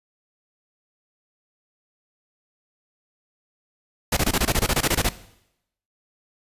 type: noise bursts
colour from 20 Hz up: pink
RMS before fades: -20 dBFS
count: 14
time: 4.12-5.091 s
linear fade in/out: 5 ms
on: 48 ms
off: 23 ms
effects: noise-tail reverb RT60 0.8 s tail -17 dB re dry + resampled to 32000 Hz